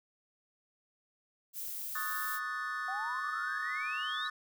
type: noise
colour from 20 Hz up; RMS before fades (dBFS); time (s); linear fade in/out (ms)
violet; -40; 1.53-2.4; 50
type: chord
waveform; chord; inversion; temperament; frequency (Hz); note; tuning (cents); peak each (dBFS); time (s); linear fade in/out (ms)
triangle; D# half-diminished seventh; third; equal; 1108.7 / 1244.5 / 1480 / 1760; C#6 / D#6 / F#6 / A6; 0 / 0 / 0 / 0; -43 / -37 / -40 / -37; 1.95-4.3; 5
type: exponential sweep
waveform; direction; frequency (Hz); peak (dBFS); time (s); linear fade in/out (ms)
sine; up; 740 to 3951; -38; 2.88-4.28; 5
effects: none